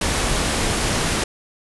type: low-pass noise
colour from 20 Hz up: pink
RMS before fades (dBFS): -21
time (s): 0.01-1.24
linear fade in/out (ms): 5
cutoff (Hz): 11000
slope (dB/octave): 96
effects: none